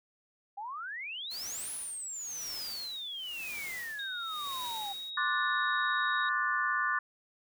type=exponential two-way sweep; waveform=sine; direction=up then down; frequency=780 to 10270 to 780 Hz; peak=-37 dBFS; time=0.57-4.93 s; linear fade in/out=10 ms; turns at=1.72 s
type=noise with tremolo; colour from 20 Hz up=white; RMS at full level=-44 dBFS; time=1.3-5.11 s; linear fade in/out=20 ms; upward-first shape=sine; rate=0.97 Hz; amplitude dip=90%
type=tone with pitch glide; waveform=sine; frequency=3729 to 3783 Hz; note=A#7 to A#7; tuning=0 to +25 cents; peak=-38 dBFS; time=3.99-6.29 s; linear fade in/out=2 ms; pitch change=+25 cents; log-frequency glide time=4.41-4.61 s
type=chord; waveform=sine; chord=D dominant seventh; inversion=third; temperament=just; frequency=1057.2 / 1174.7 / 1468.3 / 1762 Hz; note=C6 / D6 / F#6 / A6; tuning=+18 / 0 / -14 / +2 cents; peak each=-36 / -33 / -33 / -32 dBFS; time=5.17-6.99 s; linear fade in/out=5 ms
effects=none